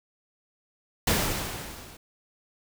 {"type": "noise with level ramp", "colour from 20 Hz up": "pink", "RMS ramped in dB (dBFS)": [-22, -48], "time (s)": [1.07, 1.97], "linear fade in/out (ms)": 5, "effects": []}